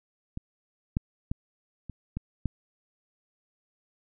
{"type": "clicks", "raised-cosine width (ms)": 5, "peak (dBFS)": [-22, -13, -17, -26, -19, -15], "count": 6, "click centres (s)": [0.374, 0.969, 1.315, 1.897, 2.17, 2.457], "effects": []}